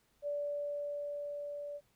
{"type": "tone with level ramp", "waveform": "sine", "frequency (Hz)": 580, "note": "D5", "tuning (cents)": -22, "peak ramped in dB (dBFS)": [-33, -40], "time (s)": [0.22, 1.81], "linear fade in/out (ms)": 50, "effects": ["pink hiss -73 dBFS RMS until 1.95 s"]}